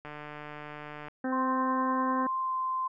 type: click train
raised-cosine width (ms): 0.5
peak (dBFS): -27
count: 155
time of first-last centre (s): 0.05-1.084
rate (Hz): 149
type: harmonic tone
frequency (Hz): 259.1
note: C4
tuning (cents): -17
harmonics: 1 / 2 / 3 / 4 / 5 / 6 / 7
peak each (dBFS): -30 / -36 / -39 / -45 / -46 / -41 / -46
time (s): 1.24-2.27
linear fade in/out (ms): 5
type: tone with pitch glide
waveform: sine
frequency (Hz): 1046.5 to 1038.7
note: C6 to C6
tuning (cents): 0 to -13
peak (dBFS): -28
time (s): 1.32-2.88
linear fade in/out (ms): 10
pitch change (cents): -13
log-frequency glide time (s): 2.39-2.53
effects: none